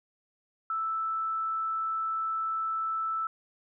sine tone, 1318.5 Hz, E6, in tune, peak -28 dBFS, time 0.7-3.27 s, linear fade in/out 2 ms, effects none

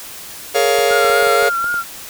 45% pulse chord, Bb minor seventh, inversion third, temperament just, 419.5 / 466.2 / 559.4 / 699.2 Hz, Ab4 / Bb4 / Db5 / F5, +17 / 0 / +16 / +2 cents, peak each -18 dBFS, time 0.54-1.5 s, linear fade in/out 20 ms
clicks, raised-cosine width 1 ms, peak -18 dBFS, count 9, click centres 0.788 / 0.91 / 1.047 / 1.1 / 1.225 / 1.27 / 1.426 / 1.643 / 1.742 s
sine tone with vibrato, 1392 Hz, F6, 6 cents flat, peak -16 dBFS, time 0.88-1.84 s, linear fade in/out 50 ms, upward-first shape sine, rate 3.9 Hz, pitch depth 42 cents each way
effects white hiss -33 dBFS RMS until 2.09 s

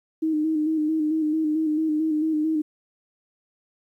sine tone with vibrato, 311.1 Hz, D#4, in tune, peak -20 dBFS, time 0.22-2.62 s, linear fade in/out 10 ms, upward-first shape square, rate 4.5 Hz, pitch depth 36 cents each way, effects 10-bit

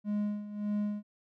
triangle tone with tremolo, 207.7 Hz, G#3, in tune, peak -26 dBFS, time 0.04-1.03 s, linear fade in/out 50 ms, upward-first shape sine, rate 1.7 Hz, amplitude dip 75%, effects none

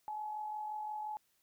sine tone with amplitude modulation, 851 Hz, G#5, 42 cents sharp, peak -36 dBFS, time 0.08-1.17 s, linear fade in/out 0 ms, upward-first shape sine, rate 45.7 Hz, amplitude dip 40%, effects white hiss -75 dBFS RMS until 1.42 s

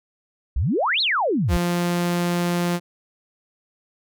sine exponential two-way sweep, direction up then down, 51.9 to 4400 to 51.9 Hz, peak -18 dBFS, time 0.56-1.57 s, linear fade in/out 5 ms, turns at 1.01 s
sawtooth tone, 174.61 Hz, F3, in tune, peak -16 dBFS, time 1.48-2.8 s, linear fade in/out 50 ms
effects none

